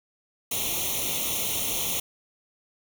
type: noise with comb filter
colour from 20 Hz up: white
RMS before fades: -28 dBFS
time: 0.51-2 s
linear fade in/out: 5 ms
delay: 0.31 ms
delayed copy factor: +1
effects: none